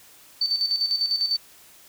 sine tone with tremolo, 4547 Hz, C#8, 43 cents sharp, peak -19 dBFS, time 0.41-1.37 s, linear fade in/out 5 ms, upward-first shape square, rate 10 Hz, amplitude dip 60%, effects white hiss -51 dBFS RMS until 1.88 s

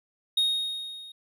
triangle tone with level ramp, 3729 Hz, A#7, in tune, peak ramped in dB -18 to -41 dBFS, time 0.37-1.12 s, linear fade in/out 5 ms, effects none

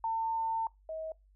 sine tone pair in turn, 901 / 637.1 Hz, A5 / D#5, +41 / +41 cents, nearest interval tritone, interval 600 cents, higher first, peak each -29 / -36 dBFS, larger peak first, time 0.04-0.67 / 0.89-1.12 s, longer first, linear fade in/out 2 ms, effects noise-tail reverb RT60 0.2 s tail -23 dB re dry + added 49 Hz sine -60 dBFS peak until 1.35 s

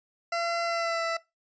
20% pulse tone with pitch glide, 680 to 664.1 Hz, F5 to E5, -46 to +13 cents, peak -22 dBFS, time 0.32-1.17 s, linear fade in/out 5 ms, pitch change -41 cents, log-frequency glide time 0.64-1.04 s, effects noise-tail reverb RT60 0.2 s tail -19 dB re dry + resampled to 16000 Hz

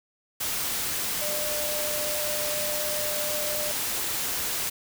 sine tone in noise, 599 Hz, D5, 34 cents sharp, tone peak -32 dBFS, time 1.21-3.72 s, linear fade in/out 10 ms, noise white, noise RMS -29 dBFS, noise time 0.4-4.7 s, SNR -6 dB, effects none

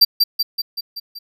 square tone with echo, 4699 Hz, D8, in tune, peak -7 dBFS, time 0.01-0.05 s, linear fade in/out 10 ms, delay 190 ms, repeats 6, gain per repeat -4 dB, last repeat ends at 1.19 s, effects none

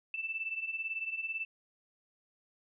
sine beating tone pair, 2637 / 2655 Hz, E7 / E7, 0 / +12 cents, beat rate 18 Hz, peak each -40 / -36 dBFS, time 0.14-1.45 s, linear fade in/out 2 ms, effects none

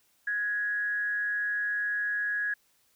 sine tone with amplitude modulation, 1667 Hz, G#6, 6 cents sharp, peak -25 dBFS, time 0.27-2.54 s, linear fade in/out 5 ms, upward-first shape sine, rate 214 Hz, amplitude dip 45%, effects white hiss -68 dBFS RMS until 2.95 s

